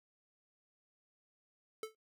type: tone with exponential decay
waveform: square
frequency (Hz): 438.1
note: A4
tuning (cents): -7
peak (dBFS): -36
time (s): 1.83-1.95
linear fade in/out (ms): 2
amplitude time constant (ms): 25
effects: noise-tail reverb RT60 0.1 s tail -21 dB re dry